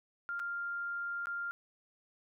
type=tone with dropouts; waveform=sine; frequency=1396.9 Hz; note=F6; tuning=in tune; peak=-35 dBFS; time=0.29-1.51 s; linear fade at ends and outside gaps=0 ms; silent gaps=0.394-0.399 / 1.257-1.27 s; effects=none